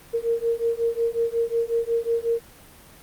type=beating tone pair; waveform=sine; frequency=460.8 / 466.3 Hz; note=A#4 / A#4; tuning=-20 / +1 cents; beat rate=5.5 Hz; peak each=-24 dBFS; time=0.13-2.4 s; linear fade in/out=20 ms; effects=pink hiss -48 dBFS RMS until 3.02 s + Opus 32 kbps